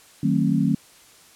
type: chord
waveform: sine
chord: D# diminished seventh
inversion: none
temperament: just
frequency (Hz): 155.56 / 186.68 / 224 / 268.8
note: D#3 / F#3 / A3 / C4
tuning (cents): 0 / +16 / +31 / +47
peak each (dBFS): -23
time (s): 0.23-0.75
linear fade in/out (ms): 5
effects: white hiss -51 dBFS RMS until 1.35 s + low-pass 11000 Hz 12 dB/octave